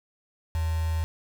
sine tone with quantisation, 80.9 Hz, E2, 32 cents flat, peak -24 dBFS, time 0.55-1.04 s, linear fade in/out 0 ms, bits 6, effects none

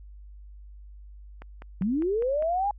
click train, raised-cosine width 0.5 ms, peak -28 dBFS, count 6, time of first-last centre 1.42-2.424 s, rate 4.98 Hz
sine linear sweep, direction up, 174.4 to 836 Hz, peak -23 dBFS, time 1.81-2.71 s, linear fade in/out 2 ms
effects added 50 Hz sine -43 dBFS peak until 2.78 s

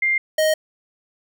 sine / square tone pair in turn, 2100 / 624.3 Hz, C7 / D#5, +6 / +6 cents, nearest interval octave + major sixth, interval 2100 cents, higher first, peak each -16 dBFS, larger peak neither, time 0.02-0.18 / 0.38-0.54 s, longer neither, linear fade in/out 5 ms, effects none

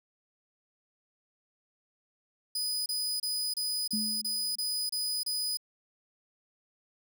sawtooth tone bursts, 4978 Hz, D#8, in tune, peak -27 dBFS, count 9, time 2.55-5.572 s, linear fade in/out 5 ms, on 310 ms, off 29 ms
sine tone with exponential decay, 214 Hz, A3, 48 cents flat, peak -29 dBFS, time 3.93-4.58 s, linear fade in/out 5 ms, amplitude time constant 140 ms
effects none

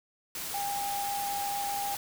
sine tone in noise, 805 Hz, G5, 46 cents sharp, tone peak -31 dBFS, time 0.54-1.95 s, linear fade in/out 2 ms, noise white, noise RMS -37 dBFS, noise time 0.35-1.97 s, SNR +3 dB, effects none

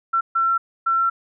sine tone bursts at uneven times, 1351 Hz, E6, 42 cents sharp, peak -16 dBFS, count 3, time 0.13-0.21 / 0.35-0.58 / 0.86-1.1 s, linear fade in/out 10 ms, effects none

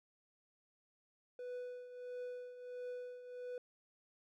triangle tone with tremolo, 495.1 Hz, B4, 4 cents sharp, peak -39 dBFS, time 1.39-3.58 s, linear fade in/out 2 ms, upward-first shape triangle, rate 1.5 Hz, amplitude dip 70%, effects none

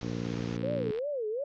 pink low-pass noise, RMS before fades -46 dBFS, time 0.01-0.57 s, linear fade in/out 2 ms, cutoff 6600 Hz, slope 96 dB/octave
harmonic tone, 58.27 Hz, A#1, in tune, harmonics 2 / 3 / 4 / 5 / 6 / 7 / 8 / 9, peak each -37 / -37 / -38 / -39 / -45 / -46 / -43 / -49 dBFS, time 0.03-0.91 s, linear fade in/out 0 ms
click train, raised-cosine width 0.3 ms, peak -30 dBFS, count 57, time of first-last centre 0.25-0.988 s, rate 75.9 Hz
sine tone with vibrato, 500 Hz, B4, 21 cents sharp, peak -30 dBFS, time 0.63-1.44 s, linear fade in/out 5 ms, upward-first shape sine, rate 2.7 Hz, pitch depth 290 cents each way
effects none

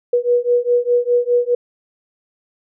sine beating tone pair, 482.8 / 487.7 Hz, B4 / B4, -39 / -22 cents, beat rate 4.9 Hz, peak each -16 dBFS, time 0.13-1.55 s, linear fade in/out 5 ms, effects none

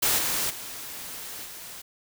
white noise with level steps, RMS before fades -23 / -27 / -38 / -41 dBFS, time 0.02-1.82 s, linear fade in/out 10 ms, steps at 0.17 / 0.49 / 1.44 s, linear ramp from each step 20 ms, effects none

